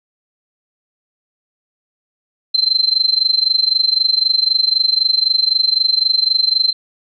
sine tone with amplitude modulation, 4106 Hz, C8, 33 cents flat, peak -8 dBFS, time 2.54-6.73 s, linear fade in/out 10 ms, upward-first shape sine, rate 23.9 Hz, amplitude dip 90%, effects none

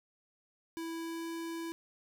square tone with pitch glide, 329.6 to 331.7 Hz, E4 to E4, 0 to +11 cents, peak -38 dBFS, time 0.77-1.72 s, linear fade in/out 0 ms, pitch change +11 cents, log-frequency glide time 0.91-1.27 s, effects none

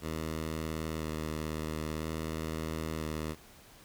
10% pulse tone with vibrato, 78.7 Hz, D#2, 20 cents sharp, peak -26 dBFS, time 0.01-3.36 s, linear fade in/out 50 ms, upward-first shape square, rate 0.5 Hz, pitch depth 16 cents each way, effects pink hiss -56 dBFS RMS until 3.84 s

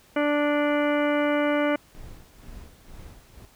harmonic tone, 293.3 Hz, D4, 2 cents flat, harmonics 1 / 2 / 3 / 4 / 5 / 6 / 7 / 8 / 10, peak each -24 / -24 / -34 / -33 / -32 / -40 / -35 / -37 / -41 dBFS, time 0.16-1.76 s, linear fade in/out 5 ms
brown noise with tremolo, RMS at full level -41 dBFS, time 1.95-3.45 s, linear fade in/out 0 ms, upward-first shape sine, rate 2.1 Hz, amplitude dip 85%
effects pink hiss -56 dBFS RMS until 3.55 s

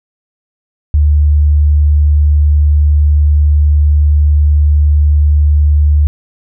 sine tone, 74.1 Hz, D2, 16 cents sharp, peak -5 dBFS, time 0.94-6.07 s, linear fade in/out 0 ms, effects none

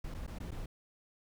brown noise with dropouts, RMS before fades -41 dBFS, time 0.04-0.66 s, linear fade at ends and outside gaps 5 ms, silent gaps 0.142-0.146 / 0.266-0.276 / 0.386-0.401 / 0.508-0.516 s, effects none

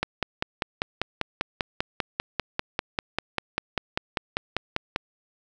click train, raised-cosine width 0.3 ms, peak -8 dBFS, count 26, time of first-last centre 0.03-4.961 s, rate 5.07 Hz, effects none

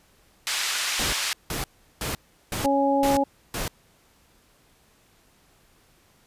pink band-pass noise, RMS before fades -27 dBFS, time 0.47-1.33 s, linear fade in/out 0 ms, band 1700 to 8400 Hz, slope 12 dB/octave
pink noise bursts, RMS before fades -29 dBFS, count 6, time 0.99-3.68 s, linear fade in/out 2 ms, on 140 ms, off 370 ms
harmonic tone, 277.2 Hz, C#4, in tune, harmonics 1 / 2 / 3, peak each -23 / -23 / -23 dBFS, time 2.64-3.24 s, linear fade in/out 10 ms
effects pink hiss -60 dBFS RMS until 6.26 s + resampled to 32000 Hz

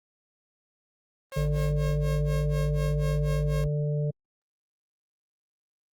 sawtooth tone with tremolo, 540 Hz, C#5, 45 cents flat, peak -30 dBFS, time 1.32-3.64 s, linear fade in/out 0 ms, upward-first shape sine, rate 4.1 Hz, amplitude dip 95%
harmonic tone, 147.9 Hz, D3, 13 cents sharp, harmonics 1 / 3 / 4, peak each -25 / -35 / -37 dBFS, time 1.36-4.11 s, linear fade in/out 10 ms
sine tone, 55 Hz, A1, in tune, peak -28 dBFS, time 1.37-3.68 s, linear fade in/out 10 ms
effects Opus 24 kbps

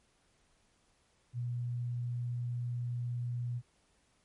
sine tone, 121.2 Hz, B2, 32 cents flat, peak -33 dBFS, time 1.33-3.62 s, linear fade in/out 50 ms, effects pink hiss -71 dBFS RMS until 4.24 s + MP3 48 kbps

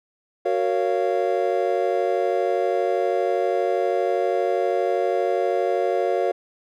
triangle chord, Gb major seventh, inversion none, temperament just, 370 / 462.5 / 555 / 693.7 Hz, Gb4 / Bb4 / Db5 / F5, 0 / -14 / +2 / -12 cents, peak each -23 dBFS, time 0.45-6.32 s, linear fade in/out 10 ms, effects none

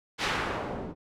white noise with low-pass filter sweep, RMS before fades -32 dBFS, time 0.18-0.95 s, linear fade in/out 50 ms, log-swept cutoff 3500 to 330 Hz, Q 0.87, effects none

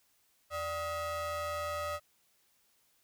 square ring-modulated tone, 336.2 Hz, E4, 34 cents sharp, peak -32 dBFS, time 0.5-2 s, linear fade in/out 50 ms, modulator 926 Hz, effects white hiss -71 dBFS RMS until 3.03 s

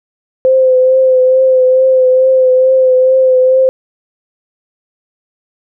sine tone with vibrato, 517 Hz, C5, 21 cents flat, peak -5 dBFS, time 0.45-3.69 s, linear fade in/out 0 ms, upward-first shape triangle, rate 2.3 Hz, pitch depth 28 cents each way, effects none

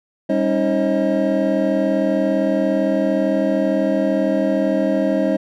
triangle tone cluster, 197.9 / 275.8 / 315.7 / 538 / 631 Hz, G3 / C#4 / D#4 / C5 / D#5, +17 / -9 / +25 / +48 / +24 cents, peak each -20 dBFS, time 0.29-5.37 s, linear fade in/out 10 ms, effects none

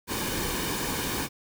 pink noise with comb filter, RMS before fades -30 dBFS, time 0.07-1.29 s, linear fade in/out 50 ms, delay 1.5 ms, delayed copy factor -0.55, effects none

